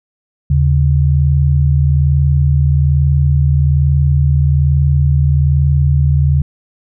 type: tone pair together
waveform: sine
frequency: 78.24 / 139.4 Hz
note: D#2 / C#3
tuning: +10 / +10 cents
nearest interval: minor seventh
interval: 1000 cents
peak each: -11 dBFS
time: 0.5-6.42 s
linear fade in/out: 5 ms
effects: none